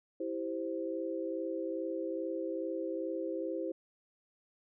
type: chord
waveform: sine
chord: C major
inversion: first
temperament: equal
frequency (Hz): 329.6 / 392 / 523.3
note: E4 / G4 / C5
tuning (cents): 0 / 0 / 0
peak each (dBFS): -37 / -40 / -38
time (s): 0.2-3.72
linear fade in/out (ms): 5
effects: none